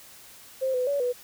sine tone with pitch steps, 526 / 502 / 567 / 492.4 Hz, C5 / B4 / C#5 / B4, +9 / +28 / +39 / -5 cents, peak -23 dBFS, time 0.61-1.13 s, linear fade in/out 20 ms, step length 130 ms, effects white hiss -49 dBFS RMS until 1.23 s

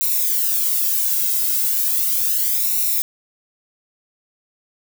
violet noise with flanger, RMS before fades -19 dBFS, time 0.01-3.02 s, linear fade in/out 0 ms, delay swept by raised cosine 0.62 to 1.72 ms, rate 0.36 Hz, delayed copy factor -0.8, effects none

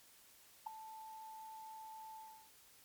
sine tone with ADSR envelope, 880 Hz, A5, in tune, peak -35 dBFS, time 0.66-2.51 s, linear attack 10 ms, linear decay 4 ms, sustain -14 dB, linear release 350 ms, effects white hiss -64 dBFS RMS until 2.84 s + MP3 96 kbps

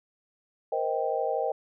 sine chord, C minor seventh, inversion third, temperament just, 470.9 / 523.3 / 627.9 / 784.9 Hz, Bb4 / C5 / Eb5 / G5, +18 / 0 / +16 / +2 cents, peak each -31 dBFS, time 0.72-1.52 s, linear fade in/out 5 ms, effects none

